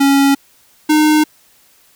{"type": "tone pair in turn", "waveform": "square", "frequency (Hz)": [277.2, 305.8], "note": ["C#4", "D#4"], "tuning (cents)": [0, -30], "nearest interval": "major second", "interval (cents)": 170, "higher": "second", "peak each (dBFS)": -9, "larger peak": "neither", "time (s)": [[0, 0.35], [0.89, 1.24]], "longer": "neither", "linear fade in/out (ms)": 10, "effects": ["white hiss -51 dBFS RMS until 1.95 s"]}